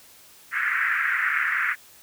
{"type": "band-pass noise", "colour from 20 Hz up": "pink", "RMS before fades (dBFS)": -24, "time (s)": [0.51, 1.76], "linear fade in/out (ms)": 50, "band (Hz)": [1400, 2100], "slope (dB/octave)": 48, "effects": ["white hiss -51 dBFS RMS until 2.02 s"]}